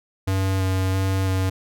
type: tone with vibrato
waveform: square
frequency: 95 Hz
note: F#2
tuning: 46 cents sharp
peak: -20 dBFS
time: 0.27-1.5 s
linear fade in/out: 10 ms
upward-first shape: square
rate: 1.5 Hz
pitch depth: 12 cents each way
effects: none